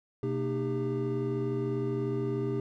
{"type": "tone cluster", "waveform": "triangle", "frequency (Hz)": [126.4, 229.2, 305.9, 398.9], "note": ["B2", "A#3", "D#4", "G4"], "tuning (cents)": [41, -29, -29, 30], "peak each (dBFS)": [-31, -36, -34, -30], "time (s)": [0.23, 2.6], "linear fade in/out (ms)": 2, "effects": []}